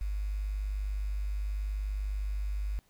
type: tone with quantisation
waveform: sine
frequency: 50.4 Hz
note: G1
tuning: 49 cents sharp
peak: -30 dBFS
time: 0.01-2.79 s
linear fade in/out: 0 ms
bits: 9
effects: pink hiss -68 dBFS RMS until 2.89 s